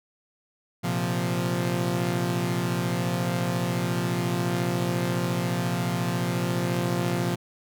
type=chord; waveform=sawtooth; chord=Bb suspended second; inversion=none; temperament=equal; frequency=116.54 / 130.81 / 174.61 Hz; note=Bb2 / C3 / F3; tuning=0 / 0 / 0 cents; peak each=-26 / -26 / -23 dBFS; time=0.83-7.36 s; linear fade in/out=20 ms; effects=none